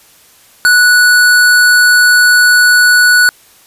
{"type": "tone", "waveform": "square", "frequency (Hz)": 1475, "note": "F#6", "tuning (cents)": -6, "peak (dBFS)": -5, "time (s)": [0.65, 3.29], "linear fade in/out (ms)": 0, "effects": ["white hiss -44 dBFS RMS until 3.66 s", "resampled to 32000 Hz"]}